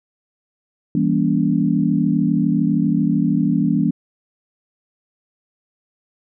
sine chord, E diminished seventh, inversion none, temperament just, 164.81 / 197.78 / 237.3 / 284.8 Hz, E3 / G3 / Bb3 / Db4, 0 / +16 / +31 / +47 cents, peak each -20 dBFS, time 0.95-3.91 s, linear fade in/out 2 ms, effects none

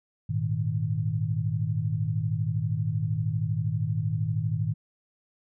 sine chord, Ab suspended second, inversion none, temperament equal, 103.83 / 116.54 / 155.56 Hz, Ab2 / Bb2 / Eb3, 0 / 0 / 0 cents, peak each -29 dBFS, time 0.29-4.74 s, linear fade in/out 10 ms, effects none

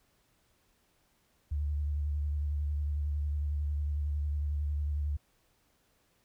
sine tone with vibrato, 73.42 Hz, D2, in tune, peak -29 dBFS, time 1.51-5.17 s, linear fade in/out 10 ms, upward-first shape square, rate 11 Hz, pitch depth 28 cents each way, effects pink hiss -71 dBFS RMS until 6.24 s

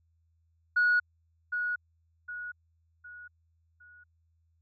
sine tone with echo, 1457 Hz, F#6, 27 cents flat, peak -20 dBFS, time 0.76-1 s, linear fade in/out 10 ms, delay 760 ms, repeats 4, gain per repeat -8 dB, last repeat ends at 4.04 s, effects tanh soft clip ceiling -18 dBFS + added 82 Hz sine -67 dBFS peak until 4.61 s

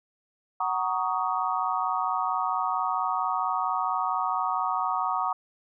sine chord, D# minor seventh, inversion first, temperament just, 746.7 / 933.4 / 1120.1 / 1244.5 Hz, F#5 / A#5 / C#6 / D#6, +16 / +2 / +18 / 0 cents, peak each -30 dBFS, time 0.6-5.33 s, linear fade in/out 5 ms, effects none

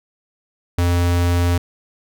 square tone, 87.31 Hz, F2, in tune, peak -15 dBFS, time 0.78-1.58 s, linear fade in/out 5 ms, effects none

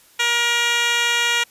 10% pulse tone with band-pass filter, 474.4 Hz, A#4, 30 cents sharp, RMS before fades -19 dBFS, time 0.19-1.44 s, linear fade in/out 10 ms, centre 3500 Hz, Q 0.92, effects white hiss -52 dBFS RMS until 1.5 s + resampled to 32000 Hz

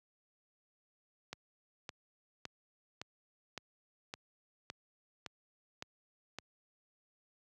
click train, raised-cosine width 0.2 ms, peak -24 dBFS, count 10, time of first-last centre 1.33-6.386 s, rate 1.78 Hz, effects high-pass 80 Hz 12 dB/octave

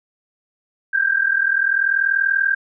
sine tone pair together, 1568 / 1608.4 Hz, G6 / G6, 0 / +44 cents, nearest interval unison, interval 44 cents, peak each -18 dBFS, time 0.93-2.55 s, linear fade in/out 10 ms, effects none

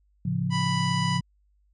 sine chord, A augmented, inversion none, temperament equal, 110 / 138.59 / 174.61 Hz, A2 / C#3 / E#3, 0 / 0 / 0 cents, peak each -31 / -28 / -27 dBFS, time 0.25-1.21 s, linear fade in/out 5 ms
harmonic tone, 987.8 Hz, B5, in tune, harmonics 1 / 2 / 3 / 4 / 5 / 6 / 7 / 9, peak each -29 / -34 / -34 / -45 / -37 / -46 / -44 / -47 dBFS, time 0.5-1.21 s, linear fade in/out 50 ms
effects added 50 Hz sine -62 dBFS peak until 1.73 s

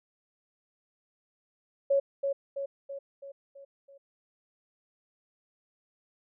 sine tone with echo, 554.4 Hz, C#5, in tune, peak -21 dBFS, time 1.9-2 s, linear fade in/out 10 ms, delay 330 ms, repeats 6, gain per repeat -5 dB, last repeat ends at 3.98 s, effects none

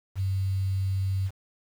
sine tone with quantisation, 95.9 Hz, G2, 37 cents flat, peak -24 dBFS, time 0.15-1.31 s, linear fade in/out 50 ms, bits 8, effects none

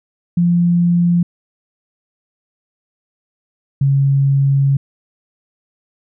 sine tone pair in turn, 173.4 / 138.05 Hz, F3 / C#3, -12 / -7 cents, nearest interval major third, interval 395 cents, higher first, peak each -10 dBFS, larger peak neither, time 0.37-1.23 / 3.81-4.77 s, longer second, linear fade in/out 5 ms, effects none

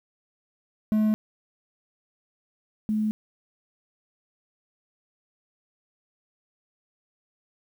triangle / sine tone pair in turn, 215 / 215 Hz, A3 / A3, -40 / -40 cents, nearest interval unison, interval 0 cents, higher neither, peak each -17 / -22 dBFS, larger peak first, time 0.92-1.14 / 2.89-3.11 s, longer neither, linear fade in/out 0 ms, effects 9-bit

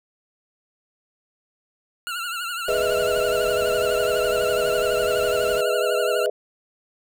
25% pulse tone with vibrato, 1396.9 Hz, F6, in tune, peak -23 dBFS, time 2.07-6.26 s, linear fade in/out 0 ms, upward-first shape triangle, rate 12 Hz, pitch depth 97 cents each way
sine chord, E major seventh, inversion first, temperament equal, 415.3 / 493.9 / 622.3 / 659.3 Hz, G#4 / B4 / D#5 / E5, 0 / 0 / 0 / 0 cents, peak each -25 / -24 / -24 / -29 dBFS, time 2.68-6.3 s, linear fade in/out 5 ms
pink noise, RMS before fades -37 dBFS, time 2.68-5.61 s, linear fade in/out 2 ms
effects none

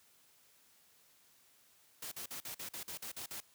white noise bursts, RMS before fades -44 dBFS, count 10, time 2.02-3.404 s, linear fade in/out 5 ms, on 97 ms, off 46 ms, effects white hiss -67 dBFS RMS until 3.54 s + high-pass 60 Hz 12 dB/octave

